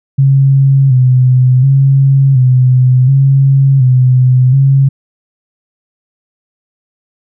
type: tone with vibrato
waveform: sine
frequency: 131.8 Hz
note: C3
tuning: 13 cents sharp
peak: -4 dBFS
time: 0.18-4.89 s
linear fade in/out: 10 ms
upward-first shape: square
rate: 0.69 Hz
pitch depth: 59 cents each way
effects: none